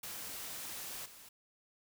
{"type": "noise with level steps", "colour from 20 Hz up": "white", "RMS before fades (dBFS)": [-44, -55], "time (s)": [0.03, 1.29], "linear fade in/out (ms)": 5, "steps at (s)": 1.05, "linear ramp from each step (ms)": 10, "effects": []}